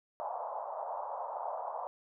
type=band-pass noise; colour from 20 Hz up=white; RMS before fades=-39 dBFS; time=0.2-1.87 s; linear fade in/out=0 ms; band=570 to 1000 Hz; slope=48 dB/octave; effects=none